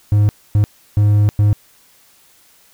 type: tone bursts at uneven times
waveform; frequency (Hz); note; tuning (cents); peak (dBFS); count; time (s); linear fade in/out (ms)
triangle; 103.83; G#2; 0; -7; 4; 0.12-0.29 / 0.55-0.64 / 0.97-1.29 / 1.39-1.53; 0
effects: white hiss -51 dBFS RMS until 2.73 s